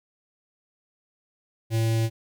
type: tone with notch filter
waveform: square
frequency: 112.8 Hz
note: A2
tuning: 44 cents sharp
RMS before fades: -23 dBFS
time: 1.7-2.1 s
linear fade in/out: 50 ms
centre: 1200 Hz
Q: 0.94
effects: none